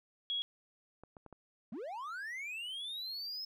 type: tone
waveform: sine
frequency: 3322 Hz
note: G#7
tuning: in tune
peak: -33 dBFS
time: 0.3-0.42 s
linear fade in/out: 0 ms
type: clicks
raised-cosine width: 1 ms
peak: -37 dBFS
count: 4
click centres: 1.036 / 1.168 / 1.263 / 1.327 s
type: linear sweep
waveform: triangle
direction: up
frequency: 184.5 to 5220 Hz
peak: -38 dBFS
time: 1.72-3.45 s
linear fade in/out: 5 ms
effects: none